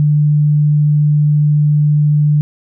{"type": "tone", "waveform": "sine", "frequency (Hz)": 148.8, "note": "D3", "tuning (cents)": 23, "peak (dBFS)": -8, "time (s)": [0, 2.41], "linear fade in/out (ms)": 0, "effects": []}